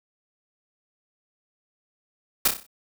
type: noise with echo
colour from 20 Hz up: white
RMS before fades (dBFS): -18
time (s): 2.45-2.48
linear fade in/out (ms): 5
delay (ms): 31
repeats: 6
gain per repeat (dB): -6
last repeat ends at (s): 2.666
effects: none